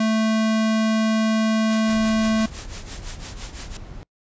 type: tone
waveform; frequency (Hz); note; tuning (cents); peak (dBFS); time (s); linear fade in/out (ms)
square; 220; A3; 0; -18; 0-2.46; 5
type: noise with tremolo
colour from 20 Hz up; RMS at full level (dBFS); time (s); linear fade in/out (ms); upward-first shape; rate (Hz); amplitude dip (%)
white; -33; 1.7-3.77; 2; triangle; 5.9; 90
type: noise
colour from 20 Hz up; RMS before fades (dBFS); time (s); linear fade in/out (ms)
brown; -36; 1.87-4.03; 0
effects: noise-tail reverb RT60 0.1 s tail -26 dB re dry + resampled to 16000 Hz